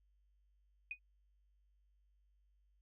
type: tone with exponential decay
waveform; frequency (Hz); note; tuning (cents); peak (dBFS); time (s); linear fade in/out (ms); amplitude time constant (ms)
sine; 2487; D#7; -1; -36; 0.91-0.99; 2; 16
effects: added 50 Hz sine -70 dBFS peak until 2.81 s